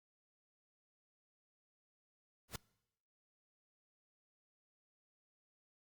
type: noise with exponential growth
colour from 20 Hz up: pink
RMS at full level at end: -37 dBFS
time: 2.48-2.56 s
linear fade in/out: 5 ms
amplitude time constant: 17 ms
effects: noise-tail reverb RT60 0.9 s tail -24 dB re dry + Opus 48 kbps